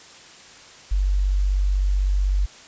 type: tone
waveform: sine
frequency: 48 Hz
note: G1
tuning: 36 cents flat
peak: -17 dBFS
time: 0.91-2.46 s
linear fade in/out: 10 ms
effects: white hiss -45 dBFS RMS until 2.67 s + resampled to 16000 Hz